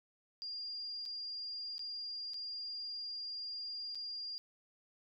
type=tone with dropouts; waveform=sine; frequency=4807 Hz; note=D8; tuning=39 cents sharp; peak=-40 dBFS; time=0.42-4.38 s; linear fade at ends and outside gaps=0 ms; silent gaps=1.054-1.06 / 1.781-1.793 / 2.335-2.342 / 3.948-3.954 s; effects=none